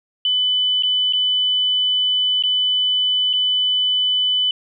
sine tone with dropouts, 3000 Hz, F#7, 23 cents sharp, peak -15 dBFS, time 0.25-4.51 s, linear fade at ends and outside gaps 2 ms, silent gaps 0.825-0.833 / 1.126-1.133 / 2.425-2.436 / 3.331-3.335 s, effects none

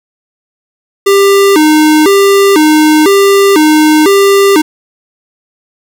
square tone with vibrato, 349.2 Hz, F4, in tune, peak -4 dBFS, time 1.06-4.62 s, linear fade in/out 10 ms, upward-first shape square, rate 1 Hz, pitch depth 220 cents each way, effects 7-bit

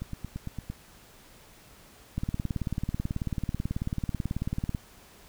two click trains, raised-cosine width 5 ms, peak -22 / -17 dBFS, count 7 / 48, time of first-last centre 0.02-0.7 / 2.18-4.748 s, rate 8.82 / 18.3 Hz, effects pink hiss -54 dBFS RMS until 5.28 s

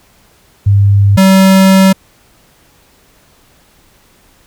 sine / square tone pair in turn, 100.2 / 191.24 Hz, G2 / G3, +38 / -43 cents, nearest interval major seventh, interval 1119 cents, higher second, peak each -4 dBFS, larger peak neither, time 0.66-1.17 / 1.17-1.93 s, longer second, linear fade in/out 10 ms, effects pink hiss -48 dBFS RMS until 4.46 s

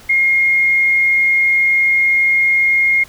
sine tone, 2139 Hz, C7, 38 cents sharp, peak -10 dBFS, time 0.09-3.04 s, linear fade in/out 10 ms, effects pink hiss -42 dBFS RMS until 3.08 s

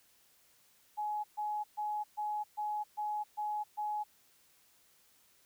sine tone bursts, 842 Hz, G#5, 24 cents sharp, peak -33 dBFS, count 8, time 0.97-4.04 s, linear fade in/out 20 ms, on 270 ms, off 130 ms, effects white hiss -67 dBFS RMS until 5.45 s

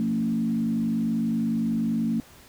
sine tone with frequency modulation, 226.1 Hz, A3, 47 cents sharp, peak -22 dBFS, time 0-2.2 s, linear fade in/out 0 ms, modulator 50.6 Hz, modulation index 0.84, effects pink hiss -51 dBFS RMS until 2.48 s

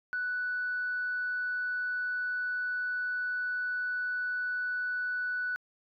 sine tone, 1484 Hz, F#6, 5 cents sharp, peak -29 dBFS, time 0.13-5.56 s, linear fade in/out 0 ms, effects tanh soft clip ceiling -25 dBFS

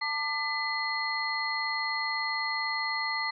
sine tone cluster, 892 / 1188 / 2008 / 4249 Hz, A5 / D6 / B6 / C8, +23 / +20 / +28 / +26 cents, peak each -35 / -36 / -31 / -35 dBFS, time 0.01-3.31 s, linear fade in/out 10 ms, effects none

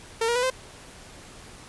sawtooth tone with pitch steps, 454.3 / 474.4 / 495.4 / 517.4 Hz, A#4 / A#4 / B4 / C5, -45 / +30 / +5 / -19 cents, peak -18 dBFS, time 0.21-0.502 s, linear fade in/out 5 ms, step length 73 ms, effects pink hiss -46 dBFS RMS until 1.68 s + resampled to 24000 Hz

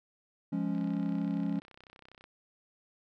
triangle chord, Db major, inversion first, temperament equal, 174.61 / 207.7 / 277.2 Hz, F3 / Ab3 / Db4, 0 / 0 / 0 cents, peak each -32 dBFS, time 0.52-1.6 s, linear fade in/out 10 ms
click train, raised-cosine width 0.3 ms, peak -37 dBFS, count 49, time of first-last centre 0.75-2.241 s, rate 32.2 Hz
effects none

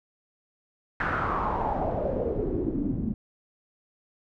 pink noise with low-pass filter sweep, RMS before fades -28 dBFS, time 1-3.14 s, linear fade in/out 2 ms, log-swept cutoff 1600 to 210 Hz, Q 5.1, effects none

